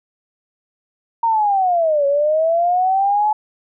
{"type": "linear two-way sweep", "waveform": "sine", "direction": "down then up", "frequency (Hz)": [932.3, 554.4, 861], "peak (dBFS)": -13, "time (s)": [1.23, 3.33], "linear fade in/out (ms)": 5, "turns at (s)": 2.06, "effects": []}